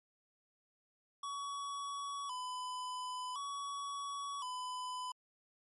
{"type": "tone with vibrato", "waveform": "square", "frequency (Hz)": 1064, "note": "C6", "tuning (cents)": 29, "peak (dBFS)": -40, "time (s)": [1.23, 5.12], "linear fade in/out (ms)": 5, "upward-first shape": "square", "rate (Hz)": 0.47, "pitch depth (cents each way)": 100, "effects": ["MP3 48 kbps"]}